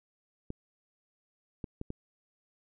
clicks, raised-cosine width 3 ms, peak -24 dBFS, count 4, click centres 0.504 / 1.642 / 1.814 / 1.904 s, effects none

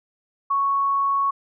sine tone, 1108.7 Hz, C#6, in tune, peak -18 dBFS, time 0.5-1.31 s, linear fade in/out 10 ms, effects none

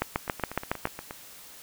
two click trains, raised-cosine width 0.5 ms, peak -21 / -10 dBFS, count 9 / 7, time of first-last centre 0.16-1.109 / 0.02-0.854 s, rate 8.43 / 7.19 Hz, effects white hiss -48 dBFS RMS until 1.62 s

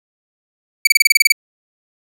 sawtooth tone bursts, 2288 Hz, D7, 46 cents flat, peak -3 dBFS, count 10, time 0.85-1.322 s, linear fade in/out 5 ms, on 22 ms, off 28 ms, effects none

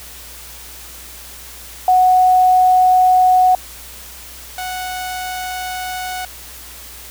sine / sawtooth tone pair in turn, 738 / 738 Hz, F#5 / F#5, -5 / -5 cents, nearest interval unison, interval 0 cents, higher neither, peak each -8 / -19 dBFS, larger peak first, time 1.88-3.55 / 4.58-6.25 s, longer neither, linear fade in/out 2 ms, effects added 60 Hz sine -41 dBFS peak until 7.1 s + white hiss -36 dBFS RMS until 7.1 s

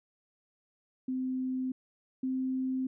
sine tone pair in turn, 258.1 / 260.2 Hz, C4 / C4, -23 / -9 cents, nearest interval unison, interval 14 cents, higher second, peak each -30 / -29 dBFS, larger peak second, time 1.08-1.72 / 2.23-2.87 s, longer neither, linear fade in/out 5 ms, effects none

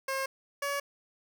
15% pulse tone pair in turn, 536 / 565.4 Hz, C5 / C#5, +42 / +34 cents, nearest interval minor second, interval 92 cents, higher second, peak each -24 dBFS, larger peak neither, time 0.08-0.26 / 0.62-0.8 s, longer neither, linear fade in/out 5 ms, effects none

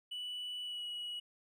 triangle tone with pitch glide, 2960 to 2919 Hz, F#7 to F#7, 0 to -24 cents, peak -37 dBFS, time 0.11-1.2 s, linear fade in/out 10 ms, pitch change -24 cents, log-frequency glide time 0.63-0.83 s, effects tanh soft clip ceiling -33 dBFS

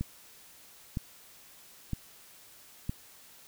click train, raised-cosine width 5 ms, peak -19 dBFS, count 4, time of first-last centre 0.01-2.895 s, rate 1.04 Hz, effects white hiss -55 dBFS RMS until 3.47 s

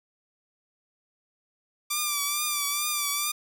5% pulse tone with vibrato, 1174.7 Hz, D6, in tune, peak -14 dBFS, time 1.9-3.32 s, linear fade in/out 10 ms, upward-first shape triangle, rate 2.3 Hz, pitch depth 59 cents each way, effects none

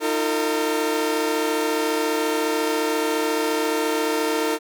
sawtooth tone cluster, 312 / 346.4 / 453.7 Hz, D#4 / F4 / A#4, +5 / -14 / -47 cents, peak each -21 / -25 / -19 dBFS, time 0-4.59 s, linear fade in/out 50 ms, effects none

